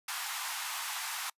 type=high-pass noise; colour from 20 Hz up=pink; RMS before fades=-37 dBFS; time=0.08-1.3 s; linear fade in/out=5 ms; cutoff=810 Hz; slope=48 dB/octave; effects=noise-tail reverb RT60 0.1 s tail -26 dB re dry + resampled to 32000 Hz